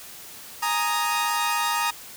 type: chord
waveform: sawtooth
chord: Ab suspended second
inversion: none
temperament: equal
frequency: 830.6 / 932.3 / 1244.5 Hz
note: Ab5 / Bb5 / Eb6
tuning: 0 / 0 / 0 cents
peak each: -27 / -21 / -23 dBFS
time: 0.62-1.91 s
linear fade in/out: 10 ms
effects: white hiss -42 dBFS RMS until 2.16 s